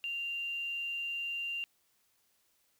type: tone with quantisation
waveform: sine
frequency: 2781 Hz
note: F7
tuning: 8 cents flat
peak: -34 dBFS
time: 0.04-1.64 s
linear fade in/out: 0 ms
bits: 10
effects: white hiss -73 dBFS RMS until 2.79 s